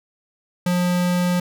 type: tone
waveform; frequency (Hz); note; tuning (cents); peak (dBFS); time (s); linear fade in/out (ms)
square; 178.1; F3; +34; -18; 0.66-1.4; 5
effects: none